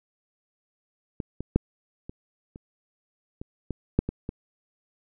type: clicks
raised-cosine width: 3 ms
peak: -17 / -19 / -6 / -24 / -28 / -23 / -17 / -6 / -16 / -18 dBFS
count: 10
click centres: 1.202 / 1.406 / 1.56 / 2.095 / 2.559 / 3.415 / 3.707 / 3.99 / 4.09 / 4.291 s
effects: none